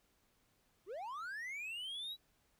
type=linear sweep; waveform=triangle; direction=up; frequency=329.6 to 3951 Hz; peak=-40 dBFS; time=0.86-2.17 s; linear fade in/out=50 ms; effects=pink hiss -75 dBFS RMS until 2.59 s